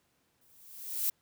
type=noise with exponential growth; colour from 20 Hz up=violet; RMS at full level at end=-28 dBFS; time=0.41-1.1 s; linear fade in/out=5 ms; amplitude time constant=150 ms; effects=pink hiss -73 dBFS RMS until 1.21 s + high-pass 80 Hz 12 dB/octave